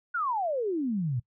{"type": "exponential sweep", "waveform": "sine", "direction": "down", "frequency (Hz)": [1490, 113.8], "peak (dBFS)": -26, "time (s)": [0.14, 1.2], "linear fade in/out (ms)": 10, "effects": ["noise-tail reverb RT60 0.1 s tail -21 dB re dry"]}